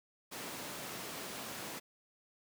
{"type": "high-pass noise", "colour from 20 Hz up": "pink", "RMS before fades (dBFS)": -44, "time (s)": [0.31, 1.8], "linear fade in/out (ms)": 20, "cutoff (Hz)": 200, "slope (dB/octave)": 12, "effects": []}